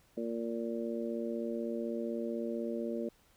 harmonic tone, 115.9 Hz, A#2, 10 cents flat, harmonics 2 / 3 / 4 / 5, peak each -37 / -39 / -40 / -41 dBFS, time 0.17-3.09 s, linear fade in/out 5 ms, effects pink hiss -67 dBFS RMS until 3.36 s

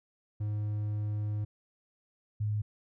triangle / sine tone pair in turn, 105.1 / 105.51 Hz, G#2 / G#2, +21 / +28 cents, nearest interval unison, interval 7 cents, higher second, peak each -28 / -28 dBFS, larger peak neither, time 0.4-1.45 / 2.4-2.62 s, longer first, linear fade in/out 10 ms, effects none

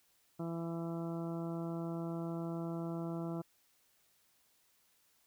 harmonic tone, 167.1 Hz, E3, 24 cents sharp, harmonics 1 / 2 / 3 / 4 / 5 / 6 / 7 / 8, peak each -39 / -41 / -50 / -47 / -55 / -55 / -57 / -55 dBFS, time 0.39-3.42 s, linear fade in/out 10 ms, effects white hiss -72 dBFS RMS until 5.26 s

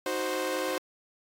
sawtooth chord, C diminished, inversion first, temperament equal, 311.1 / 370 / 523.3 Hz, Eb4 / Gb4 / C5, 0 / 0 / 0 cents, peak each -32 / -30 / -27 dBFS, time 0.06-0.78 s, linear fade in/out 2 ms, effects AAC 64 kbps

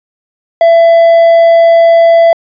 triangle tone with hard clipping, 669 Hz, E5, 25 cents sharp, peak -3 dBFS, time 0.61-2.33 s, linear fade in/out 2 ms, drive 6 dB, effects resampled to 11025 Hz

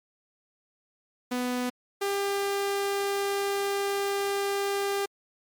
sawtooth tone pair in turn, 248.3 / 398.8 Hz, B3 / G4, +9 / +30 cents, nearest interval minor sixth, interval 821 cents, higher second, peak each -23 / -22 dBFS, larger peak second, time 1.31-1.7 / 2.01-5.06 s, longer second, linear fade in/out 10 ms, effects MP3 96 kbps

